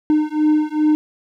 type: beating tone pair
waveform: triangle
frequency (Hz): 303.8 / 306.3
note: D#4 / D#4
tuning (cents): -41 / -27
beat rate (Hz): 2.5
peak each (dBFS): -15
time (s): 0.1-0.95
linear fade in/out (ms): 0
effects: none